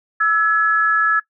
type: tone pair together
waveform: sine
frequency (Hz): 1318 / 1697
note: E6 / G#6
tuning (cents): -1 / +37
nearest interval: major third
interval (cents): 438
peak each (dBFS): -16 / -15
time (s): 0.2-1.2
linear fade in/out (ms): 10
effects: noise-tail reverb RT60 0.1 s tail -21 dB re dry